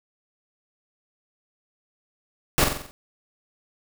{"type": "noise with echo", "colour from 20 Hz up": "pink", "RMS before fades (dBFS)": -19, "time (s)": [2.58, 2.64], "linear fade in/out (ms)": 0, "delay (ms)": 45, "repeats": 6, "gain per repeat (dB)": -5, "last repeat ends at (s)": 2.91, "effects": []}